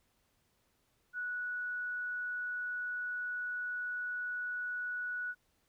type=tone; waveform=sine; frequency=1471 Hz; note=F#6; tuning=11 cents flat; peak=-35 dBFS; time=1.13-5.35 s; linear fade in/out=50 ms; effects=pink hiss -75 dBFS RMS until 5.68 s